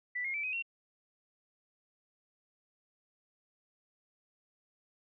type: tone with pitch steps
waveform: sine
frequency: 1975.5 / 2142 / 2322 / 2518 / 2730 Hz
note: B6 / C7 / D7 / D#7 / F7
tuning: 0 / +40 / -20 / +20 / -40 cents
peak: -33 dBFS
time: 0.15-0.625 s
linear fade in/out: 10 ms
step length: 95 ms
effects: none